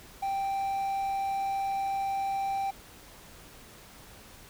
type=tone with quantisation; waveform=triangle; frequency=784 Hz; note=G5; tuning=in tune; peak=-26 dBFS; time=0.22-2.71 s; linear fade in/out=10 ms; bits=9; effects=pink hiss -51 dBFS RMS until 4.49 s